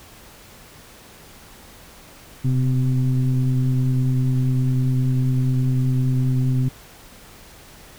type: tone with frequency modulation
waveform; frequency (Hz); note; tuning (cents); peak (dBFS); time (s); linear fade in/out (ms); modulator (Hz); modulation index
sine; 130; C3; -11; -16; 2.44-6.69; 10; 125; 0.7
effects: pink hiss -45 dBFS RMS until 7.98 s